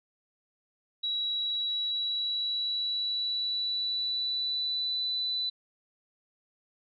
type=tone with pitch glide; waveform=sine; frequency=3889 to 3987 Hz; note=B7 to B7; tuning=-27 to +16 cents; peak=-28 dBFS; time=1.03-5.5 s; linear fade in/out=10 ms; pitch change=+43 cents; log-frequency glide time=1.37-5.05 s; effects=none